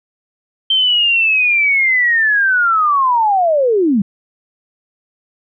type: linear sweep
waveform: sine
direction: down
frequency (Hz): 3136 to 182.8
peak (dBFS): -10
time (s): 0.7-4.02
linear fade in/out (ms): 5
effects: none